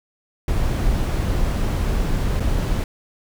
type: noise with dropouts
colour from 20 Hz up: brown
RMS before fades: -20 dBFS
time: 0.48-2.84 s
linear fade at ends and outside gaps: 2 ms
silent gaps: 2.399-2.403 s
effects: none